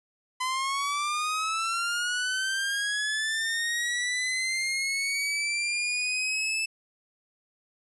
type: linear sweep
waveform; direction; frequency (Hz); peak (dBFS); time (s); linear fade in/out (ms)
sawtooth; up; 1014 to 2637; -23; 0.4-6.66; 10
effects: resampled to 24000 Hz